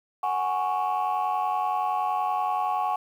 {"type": "chord", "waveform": "sine", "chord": "F# suspended second", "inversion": "none", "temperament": "equal", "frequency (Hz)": [740, 830.6, 1108.7], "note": ["F#5", "G#5", "C#6"], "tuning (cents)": [0, 0, 0], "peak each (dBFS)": [-26, -26, -27], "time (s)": [0.23, 2.96], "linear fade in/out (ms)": 5, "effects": ["tanh soft clip ceiling -19 dBFS", "9-bit"]}